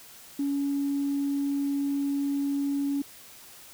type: tone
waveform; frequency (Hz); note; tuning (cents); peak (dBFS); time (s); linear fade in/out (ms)
sine; 281.1; C#4; +24; -24; 0.39-3.02; 5
effects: tanh soft clip ceiling -20 dBFS + white hiss -49 dBFS RMS until 3.73 s